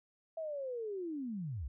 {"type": "linear sweep", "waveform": "sine", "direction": "down", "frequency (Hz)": [659.3, 54.2], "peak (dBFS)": -37, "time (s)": [0.37, 1.68], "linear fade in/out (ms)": 5, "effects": []}